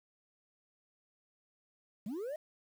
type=linear sweep; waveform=sine; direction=up; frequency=183.5 to 636 Hz; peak=-34 dBFS; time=2.06-2.36 s; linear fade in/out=5 ms; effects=tanh soft clip ceiling -36 dBFS + 10-bit